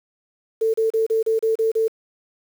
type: tone bursts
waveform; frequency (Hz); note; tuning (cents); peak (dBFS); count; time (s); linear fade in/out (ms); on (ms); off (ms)
sine; 445.9; A4; +23; -16; 8; 0.61-1.881; 10; 130; 33
effects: 7-bit